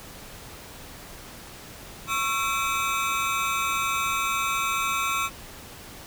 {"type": "ring-modulated tone", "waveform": "25% pulse", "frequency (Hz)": 1222, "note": "D#6", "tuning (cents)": -32, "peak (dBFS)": -17, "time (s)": [2.07, 5.3], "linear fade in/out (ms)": 50, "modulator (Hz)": 121, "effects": ["pink hiss -43 dBFS RMS until 6.06 s"]}